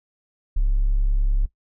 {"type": "tone", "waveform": "triangle", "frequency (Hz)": 34.65, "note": "C#1", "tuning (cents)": 0, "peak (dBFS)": -13, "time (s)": [0.56, 1.46], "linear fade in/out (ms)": 10, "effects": ["noise-tail reverb RT60 0.1 s tail -18 dB re dry", "tanh soft clip ceiling -13 dBFS"]}